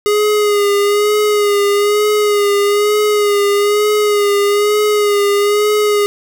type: tone with vibrato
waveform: square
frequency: 413.1 Hz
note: G#4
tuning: 9 cents flat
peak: -11 dBFS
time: 0.06-6.06 s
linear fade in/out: 0 ms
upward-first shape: sine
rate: 1.1 Hz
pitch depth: 35 cents each way
effects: none